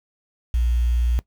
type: tone with quantisation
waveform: sine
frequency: 59.6 Hz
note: A#1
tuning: 39 cents sharp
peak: -17 dBFS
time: 0.54-1.19 s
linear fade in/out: 0 ms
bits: 7
effects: noise-tail reverb RT60 0.1 s tail -19 dB re dry